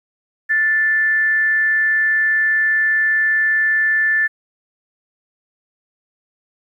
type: tone with frequency modulation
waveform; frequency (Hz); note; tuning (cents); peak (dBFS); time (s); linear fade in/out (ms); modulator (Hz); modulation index
sine; 1760; A6; 0; -13; 0.49-4.28; 20; 335; 0.2
effects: 9-bit